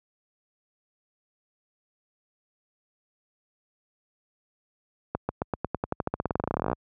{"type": "accelerating click train", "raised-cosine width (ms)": 1, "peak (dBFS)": -12, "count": 29, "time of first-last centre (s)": [5.15, 6.731], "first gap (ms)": 140, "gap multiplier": 0.92, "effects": ["high-pass 60 Hz 12 dB/octave"]}